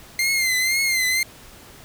sawtooth tone with vibrato, 2093 Hz, C7, in tune, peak -15 dBFS, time 0.19-1.23 s, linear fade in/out 2 ms, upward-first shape triangle, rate 2 Hz, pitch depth 78 cents each way, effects pink hiss -45 dBFS RMS until 1.84 s

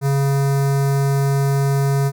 square tone with notch filter, 138.59 Hz, C#3, in tune, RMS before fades -17 dBFS, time 0.01-2.12 s, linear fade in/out 50 ms, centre 3000 Hz, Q 0.78, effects none

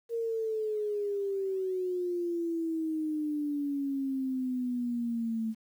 sine exponential sweep, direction down, 466.2 to 220 Hz, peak -29 dBFS, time 0.09-5.55 s, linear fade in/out 50 ms, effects 10-bit

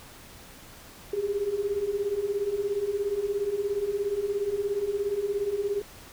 sine beating tone pair, 392 / 409 Hz, G4 / G#4, 0 / -26 cents, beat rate 17 Hz, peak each -31 / -27 dBFS, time 1.13-5.82 s, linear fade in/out 5 ms, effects pink hiss -48 dBFS RMS until 6.12 s

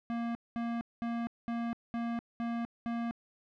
square tone bursts, 233.7 Hz, A#3, 5 cents sharp, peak -33 dBFS, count 7, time 0.1-3.11 s, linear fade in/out 0 ms, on 250 ms, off 210 ms, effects low-pass 2000 Hz 12 dB/octave

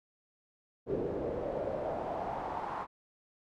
brown noise with band-pass filter sweep, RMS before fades -36 dBFS, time 0.86-2.87 s, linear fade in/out 50 ms, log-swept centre 400 to 1000 Hz, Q 3.6, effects none

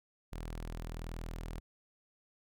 sawtooth tone, 40.82 Hz, E1, 16 cents flat, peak -36 dBFS, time 0.32-1.6 s, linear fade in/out 10 ms, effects none

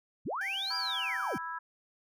sine linear two-way sweep, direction up then down, 59.9 to 4893 to 59.9 Hz, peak -32 dBFS, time 0.25-1.38 s, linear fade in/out 20 ms, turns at 0.76 s
20% pulse tone with pitch glide, 782 to 775.7 Hz, G5 to G5, -4 to -18 cents, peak -37 dBFS, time 0.41-1.38 s, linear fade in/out 2 ms, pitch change -14 cents, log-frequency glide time 0.62-0.79 s
harmonic tone, 329.6 Hz, E4, in tune, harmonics 3 / 4 / 5, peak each -39 / -40 / -41 dBFS, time 0.7-1.59 s, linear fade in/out 10 ms
effects none

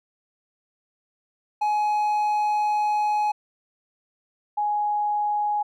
triangle / sine tone pair in turn, 841 / 833.7 Hz, G#5 / G#5, +22 / +6 cents, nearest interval unison, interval 16 cents, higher first, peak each -18 / -21 dBFS, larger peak first, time 1.61-3.32 / 4.57-5.63 s, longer first, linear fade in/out 10 ms, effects none

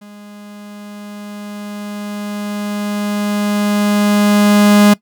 45% pulse tone with level ramp, 206.5 Hz, G#3, 10 cents flat, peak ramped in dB -35 to -5 dBFS, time 0.01-4.94 s, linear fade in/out 10 ms, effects noise-tail reverb RT60 0.1 s tail -20 dB re dry

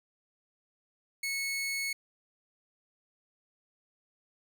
sawtooth tone, 2200 Hz, C#7, 14 cents flat, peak -28 dBFS, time 1.23-1.93 s, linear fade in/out 5 ms, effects none

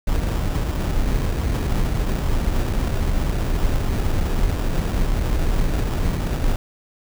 brown noise with sample-and-hold, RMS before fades -20 dBFS, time 0.07-6.56 s, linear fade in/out 5 ms, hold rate 2100 Hz, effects none

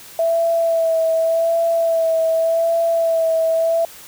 sine tone with vibrato, 659.3 Hz, E5, in tune, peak -14 dBFS, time 0.19-3.85 s, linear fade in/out 2 ms, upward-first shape sine, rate 0.86 Hz, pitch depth 25 cents each way, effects white hiss -40 dBFS RMS until 4.07 s

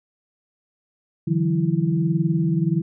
sine tone cluster, 145.7 / 164.9 / 186.2 / 330.2 Hz, D3 / E3 / F#3 / E4, -13 / +1 / +11 / +3 cents, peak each -24 / -20 / -26 / -27 dBFS, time 1.27-2.82 s, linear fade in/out 10 ms, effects none

